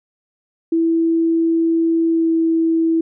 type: tone with pitch glide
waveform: sine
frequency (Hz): 329.6 to 327.1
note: E4 to E4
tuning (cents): 0 to -13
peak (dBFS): -13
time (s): 0.72-3.01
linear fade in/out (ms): 5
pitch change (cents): -13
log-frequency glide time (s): 2.09-2.31
effects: none